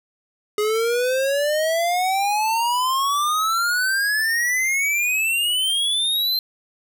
square exponential sweep, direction up, 415.3 to 4150 Hz, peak -19 dBFS, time 0.58-6.39 s, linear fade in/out 2 ms, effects none

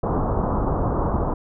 pink low-pass noise, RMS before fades -22 dBFS, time 0.03-1.34 s, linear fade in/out 5 ms, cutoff 1200 Hz, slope 48 dB/octave, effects none

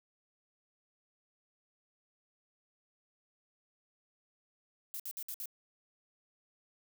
violet noise bursts, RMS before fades -41 dBFS, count 5, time 4.94-5.457 s, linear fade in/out 0 ms, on 57 ms, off 58 ms, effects none

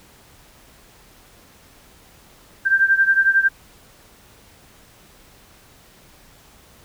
sine beating tone pair, 1575 / 1586 Hz, G6 / G6, +8 / +20 cents, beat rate 11 Hz, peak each -15 / -18 dBFS, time 2.65-3.49 s, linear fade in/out 20 ms, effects pink hiss -50 dBFS RMS until 6.84 s

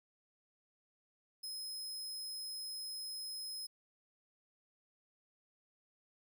sawtooth tone, 5120 Hz, D#8, 49 cents sharp, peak -39 dBFS, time 1.43-3.67 s, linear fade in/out 10 ms, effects none

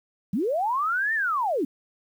sine linear two-way sweep, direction up then down, 166.7 to 1844 to 239.9 Hz, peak -22 dBFS, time 0.33-1.65 s, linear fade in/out 5 ms, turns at 1.14 s, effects 9-bit

